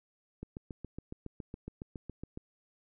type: click train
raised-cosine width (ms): 3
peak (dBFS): -28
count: 15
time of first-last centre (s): 0.43-2.374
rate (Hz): 7.2
effects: none